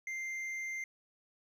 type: tone with hard clipping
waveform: sine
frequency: 2093 Hz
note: C7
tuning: in tune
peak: -38 dBFS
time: 0.07-0.84 s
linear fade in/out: 2 ms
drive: 5 dB
effects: none